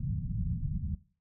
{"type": "low-pass noise", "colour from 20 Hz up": "white", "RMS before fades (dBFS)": -33, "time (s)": [0, 0.95], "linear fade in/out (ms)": 5, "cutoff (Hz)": 180, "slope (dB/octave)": 48, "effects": ["noise-tail reverb RT60 0.4 s tail -17 dB re dry"]}